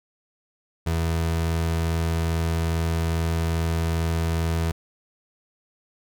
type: tone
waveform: 30% pulse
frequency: 82.41 Hz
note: E2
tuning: in tune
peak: -19 dBFS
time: 0.86-4.72 s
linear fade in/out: 10 ms
effects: none